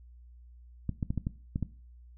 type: clicks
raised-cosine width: 5 ms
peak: -18 dBFS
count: 7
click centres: 0.893 / 1.028 / 1.105 / 1.177 / 1.269 / 1.559 / 1.627 s
effects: noise-tail reverb RT60 0.4 s tail -18 dB re dry + added 60 Hz sine -50 dBFS peak until 2.17 s